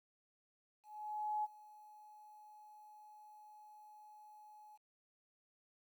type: tone with ADSR envelope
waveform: sine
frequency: 847 Hz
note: G#5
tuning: 34 cents sharp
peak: -34 dBFS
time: 0.83-4.78 s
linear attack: 610 ms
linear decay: 28 ms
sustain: -22 dB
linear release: 27 ms
effects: 12-bit